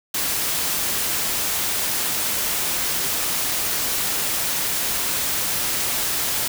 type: noise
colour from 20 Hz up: white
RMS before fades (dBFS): -23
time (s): 0.14-6.48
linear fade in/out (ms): 5
effects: none